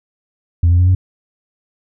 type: tone with pitch steps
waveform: sine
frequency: 85.1 / 87.49 / 89.95 / 92.48 Hz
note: F2 / F2 / F#2 / F#2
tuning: -44 / +4 / -48 / 0 cents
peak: -6 dBFS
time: 0.63-0.95 s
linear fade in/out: 5 ms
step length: 80 ms
effects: tanh soft clip ceiling -6 dBFS